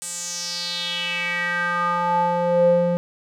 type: tone with band-pass filter sweep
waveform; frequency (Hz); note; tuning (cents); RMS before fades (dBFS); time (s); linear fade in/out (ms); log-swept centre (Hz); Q
square; 174.61; F3; 0; -22; 0.02-2.97; 0; 8500 to 380; 4.5
effects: none